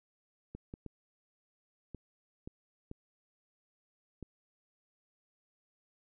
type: clicks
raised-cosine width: 3 ms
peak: -30 dBFS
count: 7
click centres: 0.55 / 0.739 / 0.863 / 1.947 / 2.475 / 2.914 / 4.227 s
effects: none